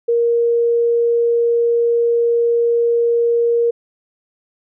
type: tone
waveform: sine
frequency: 469.4 Hz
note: A#4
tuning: 12 cents sharp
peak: -12 dBFS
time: 0.08-3.71 s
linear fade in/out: 10 ms
effects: none